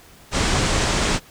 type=low-pass noise; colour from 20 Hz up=pink; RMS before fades=-20 dBFS; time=0.31-1.2 s; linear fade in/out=50 ms; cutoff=8600 Hz; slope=48 dB/octave; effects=pink hiss -48 dBFS RMS until 1.3 s